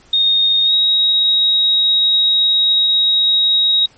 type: tone with pitch glide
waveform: sine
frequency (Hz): 3700 to 3795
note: A#7 to A#7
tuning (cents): -14 to +30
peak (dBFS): -10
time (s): 0.13-3.86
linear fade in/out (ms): 5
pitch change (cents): +44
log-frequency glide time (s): 0.64-0.73
effects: pink hiss -49 dBFS RMS until 3.97 s + MP3 32 kbps